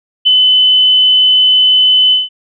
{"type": "tone with ADSR envelope", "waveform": "sine", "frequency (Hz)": 3022, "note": "F#7", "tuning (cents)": 36, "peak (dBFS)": -3, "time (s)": [0.25, 2.29], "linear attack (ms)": 22, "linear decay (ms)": 6, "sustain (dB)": -2, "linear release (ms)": 170, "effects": []}